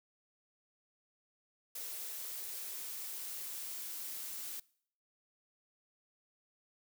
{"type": "noise with high-pass filter sweep", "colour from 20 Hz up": "blue", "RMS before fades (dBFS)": -43, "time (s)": [1.75, 4.6], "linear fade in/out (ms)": 5, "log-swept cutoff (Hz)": [450, 260], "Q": 3, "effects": ["noise-tail reverb RT60 0.6 s tail -23 dB re dry"]}